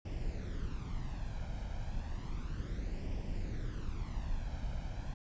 brown noise with flanger, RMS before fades -38 dBFS, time 0.05-5.14 s, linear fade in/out 5 ms, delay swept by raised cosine 0.37 to 1.31 ms, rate 0.32 Hz, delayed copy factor +0.6, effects resampled to 16000 Hz

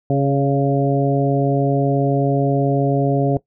harmonic tone with a mistuned harmonic, 138.59 Hz, C#3, in tune, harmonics 1 / 2 / 3 / 4 / 5, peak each -17 / -20 / -22 / -23 / -24 dBFS, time 0.1-3.37 s, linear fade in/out 2 ms, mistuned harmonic 4, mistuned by +23 cents, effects noise-tail reverb RT60 0.1 s tail -18 dB re dry

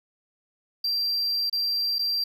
triangle tone with dropouts, 4719 Hz, D8, 7 cents sharp, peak -22 dBFS, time 0.84-2.24 s, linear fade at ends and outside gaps 5 ms, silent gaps 1.498-1.527 / 1.985-1.991 s, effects none

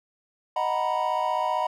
triangle chord, B major seventh, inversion first, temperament equal, 622.3 / 740 / 932.3 / 987.8 Hz, D#5 / F#5 / A#5 / B5, 0 / 0 / 0 / 0 cents, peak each -28 / -27 / -27 / -26 dBFS, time 0.56-1.67 s, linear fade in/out 5 ms, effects none

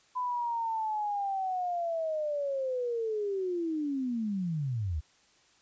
sine linear sweep, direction down, 1008 to 69.3 Hz, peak -29 dBFS, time 0.15-5.01 s, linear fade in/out 20 ms, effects white hiss -64 dBFS RMS until 5.61 s + resampled to 16000 Hz

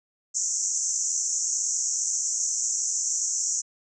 white band-pass noise, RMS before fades -27 dBFS, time 0.34-3.62 s, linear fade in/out 20 ms, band 5800 to 7500 Hz, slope 96 dB/octave, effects none

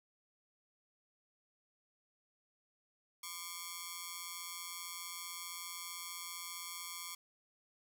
5% pulse ring-modulated tone, 1108.7 Hz, C#6, in tune, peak -28 dBFS, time 3.23-7.15 s, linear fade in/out 5 ms, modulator 87.7 Hz, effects none

